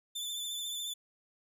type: tone with vibrato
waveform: sawtooth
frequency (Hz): 3520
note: A7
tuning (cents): 0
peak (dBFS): -33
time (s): 0.15-0.94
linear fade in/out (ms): 10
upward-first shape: triangle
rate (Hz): 14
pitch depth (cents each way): 42
effects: none